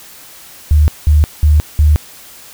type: tone bursts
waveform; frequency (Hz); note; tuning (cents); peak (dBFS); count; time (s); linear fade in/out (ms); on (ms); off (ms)
sine; 75.3; D2; +44; -5; 4; 0.71-1.96; 0; 170; 190
effects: white hiss -37 dBFS RMS until 2.53 s